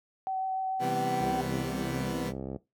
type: tone with vibrato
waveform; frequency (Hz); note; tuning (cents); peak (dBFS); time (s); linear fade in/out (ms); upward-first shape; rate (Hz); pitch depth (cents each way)
sine; 760; F#5; +46; -29; 0.27-1.41; 0; sine; 6.8; 10
type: chord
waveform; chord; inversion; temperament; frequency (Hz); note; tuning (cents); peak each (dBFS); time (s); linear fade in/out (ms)
20% pulse; C major seventh; none; equal; 130.81 / 164.81 / 196 / 246.9; C3 / E3 / G3 / B3; 0 / 0 / 0 / 0; -31 / -32 / -35 / -31; 0.79-2.33; 50
type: click train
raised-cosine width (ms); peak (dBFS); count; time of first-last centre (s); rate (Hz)
2; -23; 91; 1.21-2.561; 66.6
effects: noise-tail reverb RT60 0.2 s tail -18 dB re dry + high-pass 80 Hz 12 dB/octave